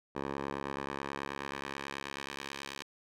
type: tone with band-pass filter sweep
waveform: 10% pulse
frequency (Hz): 69.3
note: C#2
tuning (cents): 0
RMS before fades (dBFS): -40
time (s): 0.15-2.83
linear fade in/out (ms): 10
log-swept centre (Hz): 730 to 3500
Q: 0.75
effects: none